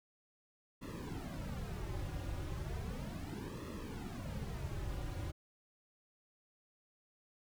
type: noise with flanger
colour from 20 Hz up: brown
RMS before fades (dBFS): -42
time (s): 0.81-5.32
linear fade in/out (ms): 20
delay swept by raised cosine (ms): 1.3 to 4.6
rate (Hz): 0.35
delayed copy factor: -0.85
effects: none